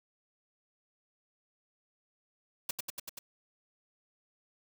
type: noise with echo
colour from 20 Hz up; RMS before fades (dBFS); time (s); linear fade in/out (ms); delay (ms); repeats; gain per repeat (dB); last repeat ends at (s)
white; -33; 2.69-2.71; 5; 96; 5; -2; 3.19
effects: none